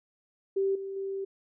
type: tone with level steps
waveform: sine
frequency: 389.7 Hz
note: G4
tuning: 10 cents flat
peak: -24 / -34 / -31 dBFS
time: 0.56-1.25 s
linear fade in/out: 10 ms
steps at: 0.75 / 0.96 s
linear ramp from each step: 5 ms
effects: none